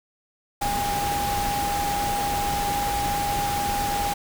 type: tone in noise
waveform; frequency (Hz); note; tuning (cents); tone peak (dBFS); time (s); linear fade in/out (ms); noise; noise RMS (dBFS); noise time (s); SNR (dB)
sine; 813; G#5; -37; -24; 0.61-4.14; 10; pink; -29; 0.61-4.14; +2
effects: none